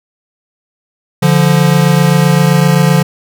square tone pair together, 145.5 / 173.23 Hz, D3 / F3, -16 / -14 cents, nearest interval minor third, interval 302 cents, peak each -10 dBFS, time 1.22-3.03 s, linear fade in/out 10 ms, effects none

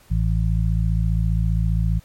harmonic tone, 55 Hz, A1, in tune, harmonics 1 / 2 / 3, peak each -19 / -22 / -24 dBFS, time 0.1-2 s, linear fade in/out 20 ms, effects pink hiss -53 dBFS RMS until 2.04 s + MP3 64 kbps

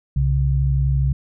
sine tone pair together, 64.4 / 136.46 Hz, C2 / C#3, -27 / -27 cents, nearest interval octave + minor second, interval 1300 cents, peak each -18 dBFS, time 0.16-1.13 s, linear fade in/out 5 ms, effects none

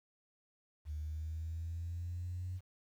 sine linear sweep, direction up, 74.8 to 92.5 Hz, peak -37 dBFS, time 0.85-2.61 s, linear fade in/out 50 ms, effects tanh soft clip ceiling -33 dBFS + 11-bit

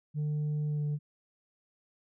sine tone with pitch glide, 150 to 147.76 Hz, D3 to D3, +37 to +11 cents, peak -26 dBFS, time 0.14-0.99 s, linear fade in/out 50 ms, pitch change -26 cents, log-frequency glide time 0.68-0.85 s, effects tanh soft clip ceiling -28 dBFS

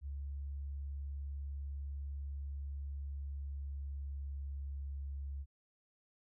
sine tone with pitch glide, 70.1 to 69.54 Hz, C#2 to C#2, +20 to +6 cents, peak -39 dBFS, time 0.01-5.46 s, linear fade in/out 50 ms, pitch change -14 cents, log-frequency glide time 2.87-4.74 s, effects none

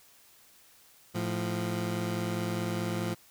20% pulse tone pair together, 109.71 / 174.61 Hz, A2 / F3, -5 / 0 cents, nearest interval minor sixth, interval 805 cents, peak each -28 dBFS, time 1.14-3.15 s, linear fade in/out 20 ms, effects white hiss -59 dBFS RMS until 3.3 s

